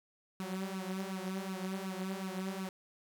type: tone with flanger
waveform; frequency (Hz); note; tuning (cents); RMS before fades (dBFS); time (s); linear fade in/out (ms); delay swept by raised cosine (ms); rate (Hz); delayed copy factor
sawtooth; 189.6; F#3; +43; -39; 0.4-2.69; 0; 0.73 to 6.13; 2.7; +0.75
effects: none